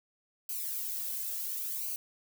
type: noise with flanger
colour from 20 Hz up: violet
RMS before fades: -36 dBFS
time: 0.49-1.96 s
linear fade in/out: 2 ms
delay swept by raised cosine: 0.56 to 2.16 ms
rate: 0.71 Hz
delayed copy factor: -0.8
effects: none